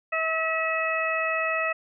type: harmonic tone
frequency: 645 Hz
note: E5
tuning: 38 cents flat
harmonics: 1 / 2 / 3 / 4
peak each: -29 / -29 / -29 / -29 dBFS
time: 0.12-1.73 s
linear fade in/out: 10 ms
effects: none